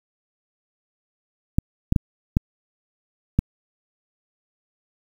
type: clicks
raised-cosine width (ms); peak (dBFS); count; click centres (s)
5; -4; 5; 1.585 / 1.924 / 1.962 / 2.369 / 3.39
effects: 7-bit